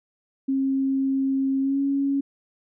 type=tone with pitch glide; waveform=sine; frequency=269.2 to 277.2 Hz; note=C4 to C#4; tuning=+49 to 0 cents; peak=-20 dBFS; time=0.48-2.21 s; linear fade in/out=10 ms; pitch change=+51 cents; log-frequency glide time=1.6-1.8 s; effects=none